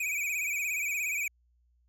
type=tone with vibrato; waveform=square; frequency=2391 Hz; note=D7; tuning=30 cents sharp; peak=-30 dBFS; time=0-1.28 s; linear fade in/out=5 ms; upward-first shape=sine; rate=17 Hz; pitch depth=97 cents each way; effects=added 60 Hz sine -65 dBFS peak until 1.88 s